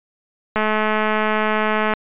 click train, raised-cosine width 0.5 ms, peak -5 dBFS, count 297, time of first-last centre 0.56-1.937 s, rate 215 Hz, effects resampled to 8000 Hz

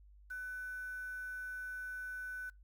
sine tone with quantisation, 1500 Hz, F#6, 23 cents sharp, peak -40 dBFS, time 0.3-2.5 s, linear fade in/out 10 ms, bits 10, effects noise-tail reverb RT60 0.2 s tail -25 dB re dry + added 50 Hz sine -57 dBFS peak until 2.63 s

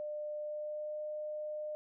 sine tone with pitch glide, 600 to 605.9 Hz, D5 to D#5, +37 to -46 cents, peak -37 dBFS, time 0-1.75 s, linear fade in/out 0 ms, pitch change +17 cents, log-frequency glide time 0.39-1.02 s, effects none

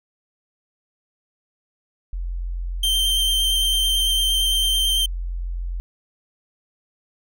sine tone, 43.65 Hz, F1, in tune, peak -24 dBFS, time 2.13-5.8 s, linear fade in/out 0 ms
45% pulse tone with vibrato, 3136 Hz, G7, in tune, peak -18 dBFS, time 2.83-5.06 s, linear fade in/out 5 ms, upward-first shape square, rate 8.9 Hz, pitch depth 11 cents each way
effects none

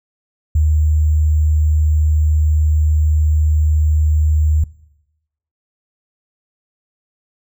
sine tone with sample-and-hold, 76.8 Hz, D#2, 22 cents flat, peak -10 dBFS, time 0.55-4.64 s, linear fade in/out 5 ms, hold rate 7350 Hz, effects noise-tail reverb RT60 0.9 s tail -21 dB re dry

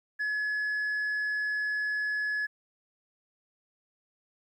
sine tone, 1700 Hz, G#6, 40 cents sharp, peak -25 dBFS, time 0.19-2.47 s, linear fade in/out 20 ms, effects tanh soft clip ceiling -27 dBFS + 11-bit

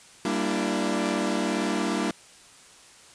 sawtooth chord, E half-diminished seventh, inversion first, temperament equal with one note detuned, 196 / 233.1 / 293.7 / 335.4 Hz, G3 / Bb3 / D4 / E4, 0 / 0 / 0 / +30 cents, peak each -26 dBFS, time 0.25-2.11 s, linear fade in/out 2 ms, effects white hiss -51 dBFS RMS until 3.14 s + resampled to 22050 Hz

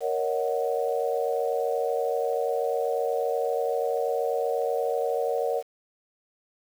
sine chord, D# minor seventh, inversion second, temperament equal with one note detuned, 466.2 / 554.4 / 626.9 / 740 Hz, A#4 / C#5 / D#5 / F#5, 0 / 0 / +13 / 0 cents, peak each -27 / -29 / -32 / -31 dBFS, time 0-5.63 s, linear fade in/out 50 ms, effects 8-bit

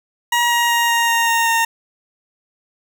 20% pulse tone with pitch steps, 953 / 947 / 941 / 935 / 929.1 / 923.2 / 917.4 Hz, A#5 / A#5 / A#5 / A#5 / A#5 / A#5 / A#5, +38 / +27 / +16 / +5 / -6 / -17 / -28 cents, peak -9 dBFS, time 0.32-1.65 s, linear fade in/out 5 ms, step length 190 ms, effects none

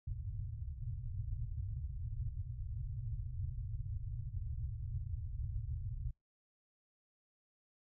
white low-pass noise, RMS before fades -41 dBFS, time 0.07-6.11 s, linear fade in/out 5 ms, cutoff 130 Hz, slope 96 dB/octave, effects noise-tail reverb RT60 0.2 s tail -26 dB re dry

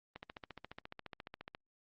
click train, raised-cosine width 0.3 ms, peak -29 dBFS, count 21, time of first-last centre 0.16-1.549 s, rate 14.4 Hz, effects low-pass 4000 Hz 12 dB/octave + Opus 32 kbps

